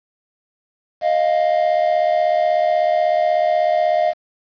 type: tone pair together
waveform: triangle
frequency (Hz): 623 / 699.3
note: D#5 / F5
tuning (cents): +2 / +2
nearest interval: major second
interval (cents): 200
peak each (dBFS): -15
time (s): 1.01-4.14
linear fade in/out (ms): 50
effects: resampled to 11025 Hz + 7-bit